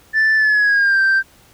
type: tone with pitch glide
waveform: sine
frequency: 1760 to 1568 Hz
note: A6 to G6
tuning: 0 to 0 cents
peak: -9 dBFS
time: 0.13-1.23 s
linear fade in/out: 50 ms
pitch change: -200 cents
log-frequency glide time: 0.36-1 s
effects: tanh soft clip ceiling -10 dBFS + pink hiss -50 dBFS RMS until 1.53 s